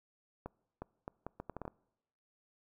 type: accelerating click train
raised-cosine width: 1 ms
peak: -27 dBFS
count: 10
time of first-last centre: 0.46-1.679 s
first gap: 360 ms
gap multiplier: 0.72
effects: noise-tail reverb RT60 0.9 s tail -25 dB re dry